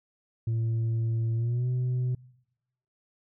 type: tone with pitch glide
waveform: sine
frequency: 113.8 to 125.54 Hz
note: A#2 to B2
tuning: -41 to +29 cents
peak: -22 dBFS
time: 0.47-2.15 s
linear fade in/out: 5 ms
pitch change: +170 cents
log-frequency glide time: 1.35-1.68 s
effects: noise-tail reverb RT60 0.9 s tail -26 dB re dry + tanh soft clip ceiling -24 dBFS